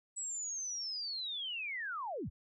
sine linear sweep, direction down, 7902 to 33.18 Hz, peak -37 dBFS, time 0.16-2.3 s, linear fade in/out 20 ms, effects none

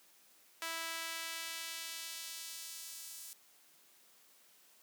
sawtooth tone with high-pass filter sweep, 328.7 Hz, E4, 5 cents flat, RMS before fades -44 dBFS, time 0.62-3.33 s, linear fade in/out 0 ms, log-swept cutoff 1300 to 7900 Hz, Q 0.75, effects white hiss -65 dBFS RMS until 4.82 s + high-pass 200 Hz 12 dB/octave

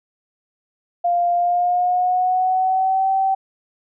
sine tone with pitch glide, 698.5 to 770.6 Hz, F5 to G5, 0 to -30 cents, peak -15 dBFS, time 1.04-3.35 s, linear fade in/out 10 ms, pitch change +170 cents, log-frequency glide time 1.34-3.1 s, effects none

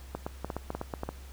clicks, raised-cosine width 1 ms, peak -19 dBFS, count 11, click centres 0.15 / 0.265 / 0.446 / 0.502 / 0.566 / 0.704 / 0.75 / 0.814 / 0.938 / 1.034 / 1.09 s, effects added 66 Hz sine -44 dBFS peak until 1.32 s + pink hiss -54 dBFS RMS until 1.32 s

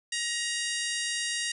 harmonic tone, 944 Hz, A#5, 22 cents sharp, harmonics 2 / 3 / 4 / 5 / 6 / 7 / 8 / 9 / 10, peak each -34 / -36 / -37 / -38 / -39 / -39 / -40 / -41 / -41 dBFS, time 0.12-1.52 s, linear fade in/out 5 ms, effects none

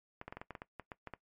clicks, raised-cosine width 0.5 ms, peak -28 dBFS, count 12, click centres 0.214 / 0.28 / 0.325 / 0.37 / 0.415 / 0.507 / 0.552 / 0.619 / 0.797 / 0.918 / 1.073 / 1.137 s, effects noise-tail reverb RT60 0.1 s tail -18 dB re dry + MP3 64 kbps

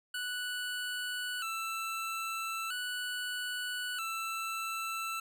25% pulse tone with vibrato, 1403 Hz, F6, 8 cents sharp, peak -31 dBFS, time 0.14-5.2 s, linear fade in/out 5 ms, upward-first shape square, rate 0.39 Hz, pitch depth 92 cents each way, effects none

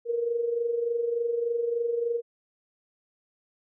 sine tone with amplitude modulation, 470 Hz, A#4, 14 cents sharp, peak -22 dBFS, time 0.05-2.22 s, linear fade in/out 50 ms, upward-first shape sine, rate 23.4 Hz, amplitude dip 60%, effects none

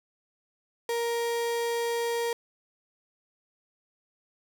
35% pulse tone, 468.3 Hz, A#4, 8 cents sharp, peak -25 dBFS, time 0.89-2.33 s, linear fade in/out 2 ms, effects none

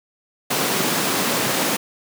pink high-pass noise, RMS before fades -21 dBFS, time 0.5-1.77 s, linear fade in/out 10 ms, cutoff 160 Hz, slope 24 dB/octave, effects none

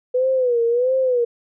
sine tone with vibrato, 493.9 Hz, B4, in tune, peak -15 dBFS, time 0.14-1.25 s, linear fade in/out 10 ms, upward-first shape sine, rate 1.5 Hz, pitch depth 110 cents each way, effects none

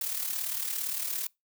blue noise with amplitude modulation, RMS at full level -30 dBFS, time 0.01-1.27 s, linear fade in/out 5 ms, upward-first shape sine, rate 37.6 Hz, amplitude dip 60%, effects noise-tail reverb RT60 0.2 s tail -24 dB re dry

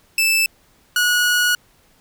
sawtooth tone pair in turn, 2637 / 1457.5 Hz, E7 / F#6, 0 / -26 cents, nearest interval minor seventh, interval 1026 cents, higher first, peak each -11 dBFS, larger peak neither, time 0.18-0.46 / 0.96-1.55 s, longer second, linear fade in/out 2 ms, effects pink hiss -56 dBFS RMS until 2 s

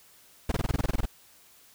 brown noise bursts, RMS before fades -25 dBFS, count 12, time 0.49-1.057 s, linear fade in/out 5 ms, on 28 ms, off 21 ms, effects white hiss -57 dBFS RMS until 1.74 s

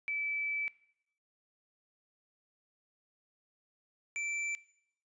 sine / square tone pair in turn, 2310 / 2334 Hz, D7 / D7, -29 / -11 cents, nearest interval unison, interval 18 cents, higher second, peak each -32 / -35 dBFS, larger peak first, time 0.08-0.68 / 4.16-4.55 s, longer first, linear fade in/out 0 ms, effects noise-tail reverb RT60 0.7 s tail -19 dB re dry + resampled to 22050 Hz

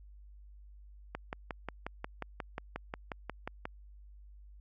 click train, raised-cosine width 0.5 ms, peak -22 dBFS, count 15, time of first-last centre 1.15-3.654 s, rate 5.59 Hz, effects added 50 Hz sine -51 dBFS peak until 4.6 s

